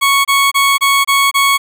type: tone bursts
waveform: 20% pulse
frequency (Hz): 1108.7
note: C#6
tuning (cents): 0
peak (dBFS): -4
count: 6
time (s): 0.01-1.58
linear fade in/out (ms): 20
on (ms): 240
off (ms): 26
effects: none